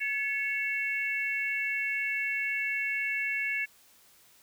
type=tone cluster; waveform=sine; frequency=1712 / 2208 / 2701 Hz; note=A6 / C#7 / E7; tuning=-48 / -7 / +42 cents; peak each=-34 / -30 / -36 dBFS; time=0-3.66 s; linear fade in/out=20 ms; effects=white hiss -60 dBFS RMS until 4.42 s

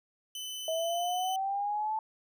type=tone; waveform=sawtooth; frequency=3023 Hz; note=F#7; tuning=36 cents sharp; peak=-34 dBFS; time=0.35-1.36 s; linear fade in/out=2 ms
type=linear sweep; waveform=sine; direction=up; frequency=637 to 880 Hz; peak=-29 dBFS; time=0.68-1.99 s; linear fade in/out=2 ms
effects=none

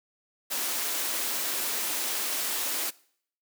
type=high-pass noise; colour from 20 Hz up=white; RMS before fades=-30 dBFS; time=0.5-2.91 s; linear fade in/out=20 ms; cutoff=230 Hz; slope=48 dB/octave; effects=noise-tail reverb RT60 0.6 s tail -22 dB re dry

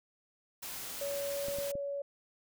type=noise; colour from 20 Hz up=white; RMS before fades=-42 dBFS; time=0.62-1.72 s; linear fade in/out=10 ms
type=tone; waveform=sine; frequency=564 Hz; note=C#5; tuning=30 cents sharp; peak=-34 dBFS; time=1.01-2.02 s; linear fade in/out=5 ms
type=clicks; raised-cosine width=3 ms; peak=-31 dBFS; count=3; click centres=1.484 / 1.586 / 1.754 s
effects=none

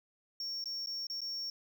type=tone with dropouts; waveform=triangle; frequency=5500 Hz; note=F8; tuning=27 cents flat; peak=-35 dBFS; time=0.4-1.5 s; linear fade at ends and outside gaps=2 ms; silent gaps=0.641-0.657 / 0.861-0.871 / 1.069-1.099 / 1.207-1.216 s; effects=none

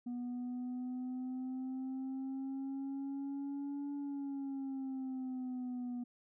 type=exponential two-way sweep; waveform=sine; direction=up then down; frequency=242.9 to 285.5 to 242.9 Hz; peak=-35 dBFS; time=0.06-6.04 s; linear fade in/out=10 ms; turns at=3.94 s; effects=tanh soft clip ceiling -37 dBFS

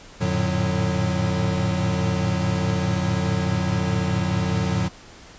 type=tone cluster; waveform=square; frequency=89.6 / 109.7 / 114.5 / 148.8 / 182.8 Hz; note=F2 / A2 / A#2 / D3 / F#3; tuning=+45 / -5 / -31 / +23 / -21 cents; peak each=-28 / -29 / -30 / -28 / -25 dBFS; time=0.2-4.89 s; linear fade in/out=20 ms; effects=pink hiss -45 dBFS RMS until 5.38 s + resampled to 16000 Hz

